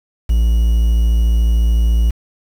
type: tone with quantisation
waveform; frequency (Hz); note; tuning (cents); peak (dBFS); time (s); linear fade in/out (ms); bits
triangle; 56.9; A#1; -41; -8; 0.29-2.11; 10; 6
effects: none